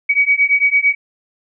sine beating tone pair, 2260 / 2268.9 Hz, C#7 / C#7, +33 / +40 cents, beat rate 8.9 Hz, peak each -14 dBFS, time 0.09-0.95 s, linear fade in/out 10 ms, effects none

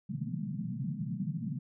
pink band-pass noise, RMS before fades -36 dBFS, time 0.09-1.59 s, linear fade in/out 5 ms, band 120 to 240 Hz, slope 96 dB/octave, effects none

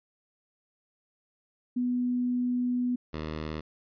sine / 10% pulse tone pair in turn, 246.9 / 77.77 Hz, B3 / D#2, 0 / 0 cents, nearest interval octave + minor sixth, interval 2000 cents, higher first, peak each -25 dBFS, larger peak neither, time 1.76-2.96 / 3.13-3.61 s, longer first, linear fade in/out 10 ms, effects resampled to 11025 Hz

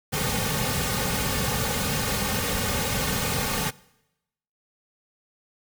pink noise with comb filter, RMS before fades -26 dBFS, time 0.12-3.71 s, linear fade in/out 20 ms, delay 3 ms, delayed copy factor -0.85, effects noise-tail reverb RT60 0.9 s tail -22 dB re dry

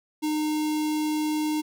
square tone with notch filter, 305.8 Hz, D#4, 30 cents flat, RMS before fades -26 dBFS, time 0.22-1.62 s, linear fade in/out 20 ms, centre 1600 Hz, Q 1.6, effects none

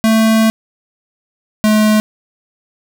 square tone pair in turn, 221.8 / 214.4 Hz, A3 / A3, +14 / -45 cents, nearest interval minor second, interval 59 cents, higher first, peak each -9 dBFS, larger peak neither, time 0.04-0.5 / 1.64-2 s, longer first, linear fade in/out 0 ms, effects none

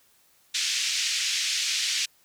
white band-pass noise, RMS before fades -27 dBFS, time 0.54-2.06 s, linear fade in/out 10 ms, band 2100 to 6400 Hz, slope 24 dB/octave, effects white hiss -62 dBFS RMS until 2.24 s

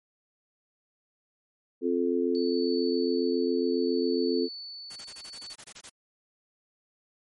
sine chord, F major, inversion second, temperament just, 261.9 / 349.2 / 436.5 Hz, C4 / F4 / A4, +2 / 0 / -14 cents, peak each -28 dBFS, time 1.81-4.49 s, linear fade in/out 50 ms
sine tone with tremolo, 4475 Hz, C#8, 16 cents sharp, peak -36 dBFS, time 2.35-5.53 s, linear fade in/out 0 ms, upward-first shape triangle, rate 0.62 Hz, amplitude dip 60%
white noise bursts, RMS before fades -44 dBFS, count 12, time 4.9-5.897 s, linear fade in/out 10 ms, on 62 ms, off 23 ms
effects MP3 48 kbps

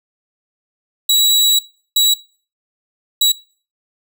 sawtooth tone bursts at uneven times, 3897 Hz, B7, 24 cents flat, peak -7 dBFS, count 3, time 1.09-1.59 / 1.96-2.14 / 3.21-3.32 s, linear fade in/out 5 ms, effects noise-tail reverb RT60 0.4 s tail -21 dB re dry

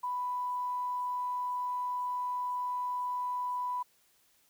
sine tone with quantisation, 991 Hz, B5, 6 cents sharp, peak -31 dBFS, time 0.03-3.83 s, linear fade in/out 10 ms, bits 10, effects white hiss -68 dBFS RMS until 4.49 s

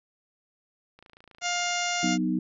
click train, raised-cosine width 0.3 ms, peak -35 dBFS, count 21, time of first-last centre 0.99-1.707 s, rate 27.9 Hz
harmonic tone, 705 Hz, F5, 16 cents sharp, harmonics 1 / 2 / 3 / 4 / 5 / 6 / 7 / 8 / 9 / 10, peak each -31 / -34 / -32 / -34 / -39 / -40 / -41 / -36 / -38 / -38 dBFS, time 1.41-2.18 s, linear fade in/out 50 ms
sine chord, B major, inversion second, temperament equal, 185 / 246.9 / 311.1 Hz, F#3 / B3 / D#4, 0 / 0 / 0 cents, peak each -28 dBFS, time 2.03-2.39 s, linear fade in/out 5 ms
effects none

